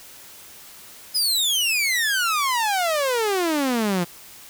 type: exponential sweep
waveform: sawtooth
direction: down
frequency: 5120 to 168.5 Hz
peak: -16 dBFS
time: 1.14-4.05 s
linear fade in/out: 20 ms
effects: white hiss -44 dBFS RMS until 4.49 s